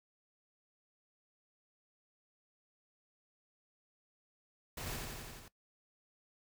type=noise with echo; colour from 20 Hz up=pink; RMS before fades=-43 dBFS; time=4.77-4.96 s; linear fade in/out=5 ms; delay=87 ms; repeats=6; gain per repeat=-2 dB; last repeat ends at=5.482 s; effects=noise-tail reverb RT60 0.1 s tail -18 dB re dry